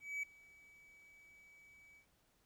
triangle tone with ADSR envelope, 2283 Hz, D7, 50 cents flat, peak -35 dBFS, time 0-2.06 s, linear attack 230 ms, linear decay 6 ms, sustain -24 dB, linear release 92 ms, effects pink hiss -75 dBFS RMS until 2.45 s

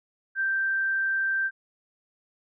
sine tone, 1568 Hz, G6, in tune, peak -23 dBFS, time 0.35-1.51 s, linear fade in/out 50 ms, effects none

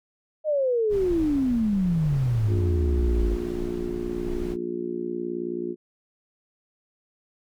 sine exponential sweep, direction down, 630 to 47.42 Hz, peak -20 dBFS, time 0.44-3.38 s, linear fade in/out 50 ms
brown noise with tremolo, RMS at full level -33 dBFS, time 0.89-4.57 s, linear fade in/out 50 ms, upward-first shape sine, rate 0.89 Hz, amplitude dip 35%
harmonic tone, 59 Hz, A#1, 22 cents sharp, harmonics 3 / 4 / 5 / 6 / 7, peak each -39 / -35 / -37 / -29 / -37 dBFS, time 2.47-5.76 s, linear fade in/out 50 ms
effects none

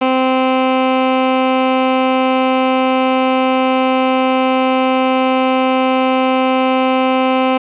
15% pulse tone, 259.8 Hz, C4, 12 cents flat, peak -5 dBFS, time 0.01-7.58 s, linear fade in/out 10 ms, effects resampled to 8000 Hz + 7-bit

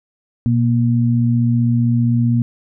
sine tone pair together, 120.6 / 236.1 Hz, B2 / A#3, -41 / +22 cents, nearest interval octave, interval 1163 cents, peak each -14 / -16 dBFS, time 0.46-2.42 s, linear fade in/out 0 ms, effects none

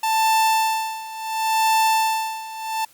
45% pulse tone with tremolo, 885 Hz, A5, 10 cents sharp, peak -15 dBFS, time 0.03-2.85 s, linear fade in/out 5 ms, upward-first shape sine, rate 0.71 Hz, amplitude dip 85%, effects white hiss -53 dBFS RMS until 2.93 s + Opus 48 kbps

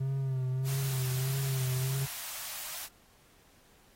triangle tone with vibrato, 132.3 Hz, C3, 20 cents sharp, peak -27 dBFS, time 0-2.06 s, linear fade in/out 10 ms, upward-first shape sine, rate 1.6 Hz, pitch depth 47 cents each way
white high-pass noise, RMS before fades -40 dBFS, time 0.64-2.89 s, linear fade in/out 50 ms, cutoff 580 Hz, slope 96 dB/octave
effects pink hiss -63 dBFS RMS until 3.95 s + AAC 48 kbps

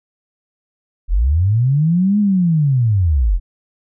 sine linear two-way sweep, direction up then down, 36.71 to 211.2 to 36.71 Hz, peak -11 dBFS, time 1.08-3.4 s, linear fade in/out 50 ms, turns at 2.19 s, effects none

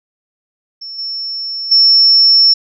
sine tone with level steps, 5400 Hz, E8, 41 cents sharp, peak -25 / -19 / -5 dBFS, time 0.81-2.54 s, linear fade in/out 10 ms, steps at 0.98 / 1.71 s, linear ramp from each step 10 ms, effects none

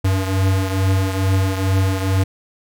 square beating tone pair, 95 / 97.3 Hz, F#2 / G2, +46 / -12 cents, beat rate 2.3 Hz, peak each -17 / -23 dBFS, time 0.04-2.24 s, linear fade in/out 10 ms, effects none

